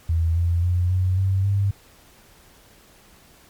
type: tone with pitch steps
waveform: sine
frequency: 82.41 / 85.56 / 88.84 / 92.24 / 95.76 / 99.43 Hz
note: E2 / F2 / F2 / F#2 / G2 / G2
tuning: 0 / -35 / +30 / -5 / -40 / +25 cents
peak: -17 dBFS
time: 0.09-1.71 s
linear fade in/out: 5 ms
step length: 270 ms
effects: pink hiss -52 dBFS RMS until 3.49 s + MP3 96 kbps